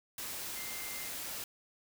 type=tone in noise; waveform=sine; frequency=2093 Hz; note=C7; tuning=in tune; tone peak=-47 dBFS; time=0.56-1.09 s; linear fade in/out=2 ms; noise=white; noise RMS=-41 dBFS; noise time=0.18-1.44 s; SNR=-9 dB; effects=none